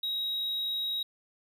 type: tone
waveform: triangle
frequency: 3812 Hz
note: A#7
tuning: 38 cents sharp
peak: -28 dBFS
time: 0.03-1.03 s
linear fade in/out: 5 ms
effects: none